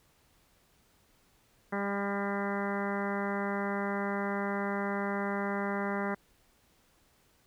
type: harmonic tone with a mistuned harmonic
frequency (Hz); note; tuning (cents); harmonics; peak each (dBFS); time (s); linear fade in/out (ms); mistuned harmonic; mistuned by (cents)
200; G3; +35; 1 / 2 / 3 / 4 / 5 / 6 / 7 / 8 / 9 / 10; -34 / -37 / -39 / -40 / -41 / -42 / -42 / -43 / -44 / -44; 1.72-6.15; 10; 9; +16
effects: pink hiss -67 dBFS RMS until 7.46 s